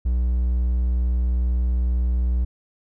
triangle tone, 61.1 Hz, B1, 18 cents flat, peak -16 dBFS, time 0.05-2.45 s, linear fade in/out 10 ms, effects none

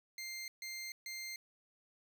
20% pulse tone bursts, 2100 Hz, C7, 6 cents sharp, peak -37 dBFS, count 3, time 0.18-1.36 s, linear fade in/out 2 ms, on 300 ms, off 140 ms, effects none

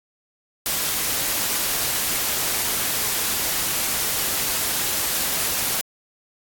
white noise, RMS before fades -23 dBFS, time 0.66-5.81 s, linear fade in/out 0 ms, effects AAC 64 kbps

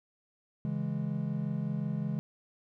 triangle chord, C# minor, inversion none, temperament equal with one note detuned, 139.31 / 164.81 / 207.7 Hz, C#3 / E3 / G#3, +9 / 0 / 0 cents, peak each -33 dBFS, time 0.65-2.19 s, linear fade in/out 0 ms, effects none

